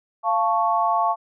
sine chord, F augmented, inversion none, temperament equal with one note detuned, 692.4 / 880 / 1108.7 Hz, F5 / A5 / C#6, -15 / 0 / 0 cents, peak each -22 dBFS, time 0.23-1.16 s, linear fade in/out 50 ms, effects none

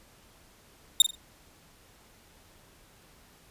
sawtooth tone with echo, 3674 Hz, A#7, 26 cents flat, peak -10 dBFS, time 1-1.02 s, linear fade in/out 2 ms, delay 44 ms, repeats 3, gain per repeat -11 dB, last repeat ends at 1.152 s, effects pink hiss -58 dBFS RMS until 3.5 s + resampled to 32000 Hz

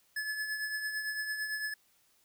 square tone with tremolo, 1718 Hz, A6, 42 cents flat, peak -32 dBFS, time 0.16-1.74 s, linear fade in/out 5 ms, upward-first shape triangle, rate 8.9 Hz, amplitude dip 55%, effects white hiss -69 dBFS RMS until 2.24 s

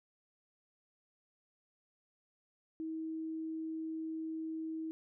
sine tone, 320 Hz, D#4, 49 cents sharp, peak -37 dBFS, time 2.8-4.91 s, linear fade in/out 0 ms, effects none

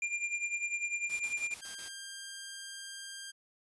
square tone with tremolo, 2394 Hz, D7, 33 cents sharp, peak -30 dBFS, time 0.02-1.54 s, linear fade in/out 2 ms, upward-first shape triangle, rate 10 Hz, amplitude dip 80%
white noise bursts, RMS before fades -48 dBFS, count 6, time 1.09-1.89 s, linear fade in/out 10 ms, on 110 ms, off 28 ms
10% pulse tone, 1596 Hz, G6, 31 cents sharp, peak -34 dBFS, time 1.61-3.32 s, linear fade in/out 20 ms
effects resampled to 24000 Hz

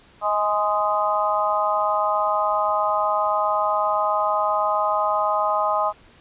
harmonic tone with a mistuned harmonic, 207.7 Hz, G#3, in tune, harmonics 3 / 4 / 5 / 6, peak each -24 / -24 / -24 / -24 dBFS, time 0.21-5.93 s, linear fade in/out 50 ms, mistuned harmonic 3, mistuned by +17 cents, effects pink hiss -52 dBFS RMS until 6.2 s + resampled to 8000 Hz

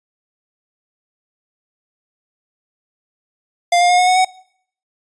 square tone with pitch steps, 698.5 / 707.8 / 717.3 / 726.9 / 736.6 / 746.5 Hz, F5 / F5 / F5 / F#5 / F#5 / F#5, 0 / +23 / +46 / -31 / -8 / +15 cents, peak -11 dBFS, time 3.72-4.248 s, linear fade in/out 5 ms, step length 88 ms, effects noise-tail reverb RT60 0.6 s tail -21 dB re dry + resampled to 22050 Hz

